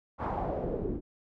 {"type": "noise with low-pass filter sweep", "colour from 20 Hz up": "pink", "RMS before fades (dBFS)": -33, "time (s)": [0.18, 1.01], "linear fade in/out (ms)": 50, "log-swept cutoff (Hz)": [1100, 310], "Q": 3.1, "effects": []}